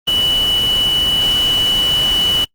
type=tone in noise; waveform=sine; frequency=2960 Hz; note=F#7; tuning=in tune; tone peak=-12 dBFS; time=0.07-2.45 s; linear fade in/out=10 ms; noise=pink; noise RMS=-25 dBFS; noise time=0.07-2.45 s; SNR=+10 dB; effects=noise-tail reverb RT60 0.1 s tail -25 dB re dry + Opus 24 kbps